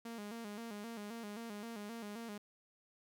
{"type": "tone with vibrato", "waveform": "sawtooth", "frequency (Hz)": 218.4, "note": "A3", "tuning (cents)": -13, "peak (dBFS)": -40, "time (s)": [0.05, 2.38], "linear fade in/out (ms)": 5, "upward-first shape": "square", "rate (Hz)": 3.8, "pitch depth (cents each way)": 99, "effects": []}